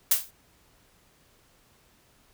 blue noise with exponential decay, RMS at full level -17 dBFS, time 0.11-0.31 s, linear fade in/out 5 ms, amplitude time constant 42 ms, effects pink hiss -62 dBFS RMS until 2.33 s

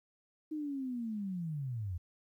sine linear sweep, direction down, 313.7 to 82.41 Hz, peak -35 dBFS, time 0.51-1.98 s, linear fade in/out 10 ms, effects 12-bit

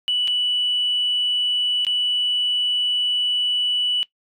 sine tone with dropouts, 2960 Hz, F#7, in tune, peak -17 dBFS, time 0.08-4.03 s, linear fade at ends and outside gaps 0 ms, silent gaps 0.275-0.279 / 1.849-1.867 s, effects noise-tail reverb RT60 0.1 s tail -19 dB re dry + tanh soft clip ceiling -13 dBFS

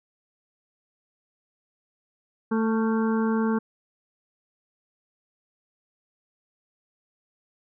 harmonic tone with a mistuned harmonic, 222.2 Hz, A3, 17 cents sharp, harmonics 1 / 2 / 4 / 5 / 6 / 7, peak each -22 / -28 / -34 / -36 / -38 / -39 dBFS, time 2.51-3.59 s, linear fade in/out 10 ms, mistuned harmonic 6, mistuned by +60 cents, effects none

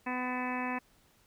harmonic tone with a mistuned harmonic, 251.1 Hz, B3, 29 cents sharp, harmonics 1 / 2 / 3 / 4 / 5 / 6 / 7 / 8 / 9 / 10, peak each -36 / -44 / -40 / -38 / -48 / -51 / -41 / -45 / -45 / -43 dBFS, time 0.06-0.79 s, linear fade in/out 10 ms, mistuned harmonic 10, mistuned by +51 cents, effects pink hiss -66 dBFS RMS until 1.26 s

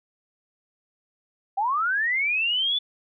sine linear sweep, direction up, 752 to 3504 Hz, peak -21 dBFS, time 1.57-2.79 s, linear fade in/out 10 ms, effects none

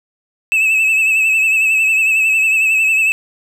triangle tone with vibrato, 2608 Hz, E7, 19 cents flat, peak -9 dBFS, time 0.52-3.12 s, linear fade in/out 0 ms, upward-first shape sine, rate 11 Hz, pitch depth 44 cents each way, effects none

